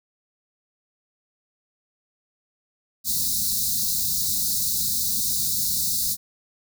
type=band-stop noise; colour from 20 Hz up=white; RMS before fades=-24 dBFS; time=3.04-6.17 s; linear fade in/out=50 ms; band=240 to 3800 Hz; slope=96 dB/octave; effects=none